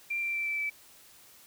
sine tone with pitch steps, 2370 / 2355 / 2340 / 2325 / 2311 Hz, D7 / D7 / D7 / D7 / D7, +15 / +4 / -7 / -18 / -28 cents, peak -29 dBFS, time 0.1-0.7 s, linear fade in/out 10 ms, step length 120 ms, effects white hiss -56 dBFS RMS until 1.46 s

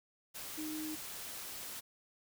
sine tone in noise, 310 Hz, D#4, 6 cents flat, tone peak -39 dBFS, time 0.57-0.96 s, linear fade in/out 20 ms, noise white, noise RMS -45 dBFS, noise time 0.34-1.81 s, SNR +3 dB, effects none

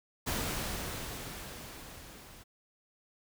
pink noise with level ramp, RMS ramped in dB -33 to -53 dBFS, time 0.26-2.44 s, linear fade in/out 20 ms, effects none

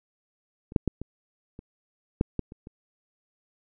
clicks, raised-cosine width 3 ms, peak -28 / -7 / -11 / -22 / -28 / -8 / -14 / -29 / -29 dBFS, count 9, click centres 0.721 / 0.762 / 0.877 / 1.016 / 1.591 / 2.211 / 2.393 / 2.521 / 2.671 s, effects none

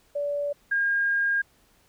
sine tone pair in turn, 577 / 1617.9 Hz, D5 / G#6, -31 / -46 cents, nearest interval octave + tritone, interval 1785 cents, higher second, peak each -25 / -21 dBFS, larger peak second, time 0.15-0.53 / 0.71-1.42 s, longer second, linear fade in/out 10 ms, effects pink hiss -62 dBFS RMS until 1.88 s

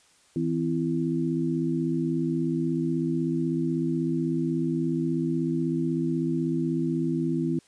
sine tone cluster, 161.6 / 257.5 / 333.8 Hz, E3 / C4 / E4, -34 / -28 / +22 cents, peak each -28 dBFS, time 0.36-7.59 s, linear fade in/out 2 ms, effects white hiss -60 dBFS RMS until 7.67 s + resampled to 22050 Hz

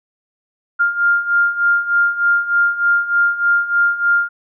sine beating tone pair, 1400 / 1403.3 Hz, F6 / F6, +4 / +8 cents, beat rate 3.3 Hz, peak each -18 / -14 dBFS, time 0.79-4.29 s, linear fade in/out 20 ms, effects none

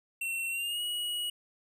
square tone with pitch glide, 2714 to 2909 Hz, E7 to F#7, +50 to -30 cents, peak -32 dBFS, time 0.21-1.3 s, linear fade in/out 5 ms, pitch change +120 cents, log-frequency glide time 0.5-0.82 s, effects none

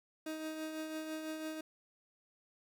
30% pulse tone with tremolo, 313.8 Hz, D#4, 15 cents sharp, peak -35 dBFS, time 0.26-1.61 s, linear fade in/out 5 ms, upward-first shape triangle, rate 6 Hz, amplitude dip 45%, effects none

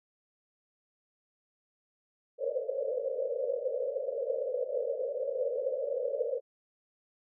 pink band-pass noise, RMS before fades -33 dBFS, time 2.38-6.41 s, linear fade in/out 50 ms, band 470 to 580 Hz, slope 96 dB/octave, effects none

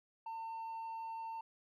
triangle tone with hard clipping, 903 Hz, A5, 45 cents sharp, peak -40 dBFS, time 0.26-1.41 s, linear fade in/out 5 ms, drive 1 dB, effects none

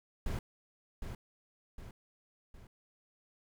brown noise with echo, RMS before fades -35 dBFS, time 0.26-0.39 s, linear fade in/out 2 ms, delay 760 ms, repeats 3, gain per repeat -6 dB, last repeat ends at 2.67 s, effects none

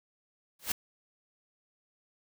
white noise with exponential growth, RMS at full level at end -25 dBFS, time 0.59-0.72 s, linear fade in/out 5 ms, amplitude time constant 27 ms, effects none

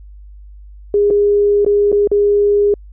sine tone with dropouts, 409.3 Hz, G#4, 25 cents flat, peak -9 dBFS, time 0.94-2.74 s, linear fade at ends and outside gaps 2 ms, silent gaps 1.103-1.107 / 1.648-1.663 / 1.918-1.926 / 2.074-2.115 s, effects added 50 Hz sine -34 dBFS peak until 2.92 s

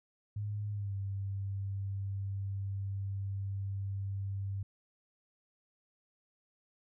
sine tone with pitch glide, 103.83 to 98.29 Hz, G#2 to G2, 0 to +5 cents, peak -34 dBFS, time 0.36-4.63 s, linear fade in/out 5 ms, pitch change -95 cents, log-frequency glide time 0.71-0.94 s, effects none

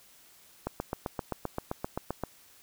click train, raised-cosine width 1 ms, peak -17 dBFS, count 13, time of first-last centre 0.67-2.237 s, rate 7.66 Hz, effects white hiss -58 dBFS RMS until 2.62 s

